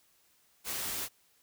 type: noise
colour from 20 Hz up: white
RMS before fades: -36 dBFS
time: 0.64-1.09 s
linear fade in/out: 50 ms
effects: white hiss -68 dBFS RMS until 1.42 s